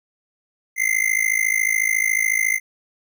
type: tone with amplitude modulation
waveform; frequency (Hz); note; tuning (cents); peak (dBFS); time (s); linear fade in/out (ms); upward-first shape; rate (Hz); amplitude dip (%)
square; 2077; C7; -13; -14; 0.76-2.6; 50; sine; 54; 95
effects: none